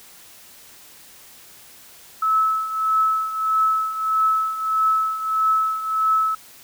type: tone with tremolo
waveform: sine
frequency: 1300 Hz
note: E6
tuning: 24 cents flat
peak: -14 dBFS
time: 2.22-6.35 s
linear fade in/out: 5 ms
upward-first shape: triangle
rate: 1.6 Hz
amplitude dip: 75%
effects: white hiss -46 dBFS RMS until 6.63 s